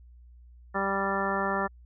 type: harmonic tone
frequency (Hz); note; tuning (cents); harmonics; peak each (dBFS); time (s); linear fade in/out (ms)
196; G3; 0; 1 / 2 / 3 / 4 / 5 / 6 / 7 / 9; -34 / -34 / -34 / -34 / -34 / -34 / -34 / -34; 0.74-1.68; 20
effects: added 60 Hz sine -49 dBFS peak until 1.85 s